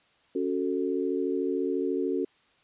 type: chord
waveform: sine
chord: F# minor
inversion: second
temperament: just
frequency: 277.5 / 370 / 444 Hz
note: C#4 / F#4 / A4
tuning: +2 / 0 / +16 cents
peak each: -30 / -29 / -31 dBFS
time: 0.35-2.25 s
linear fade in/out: 5 ms
effects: white hiss -64 dBFS RMS until 2.63 s + resampled to 8000 Hz